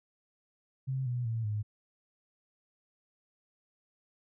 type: tone with pitch steps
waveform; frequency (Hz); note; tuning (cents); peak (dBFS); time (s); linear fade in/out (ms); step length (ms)
sine; 132.3 / 122.73 / 113.85 / 105.61; C3 / B2 / A#2 / G#2; +20 / -10 / -40 / +29; -30; 0.87-1.63; 20; 190
effects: none